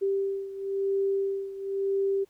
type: beating tone pair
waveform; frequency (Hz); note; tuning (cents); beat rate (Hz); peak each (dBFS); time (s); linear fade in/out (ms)
sine; 392 / 392.98; G4 / G4; 0 / +4; 0.98; -27 / -31; 0.01-2.25; 20
effects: pink hiss -67 dBFS RMS until 2.29 s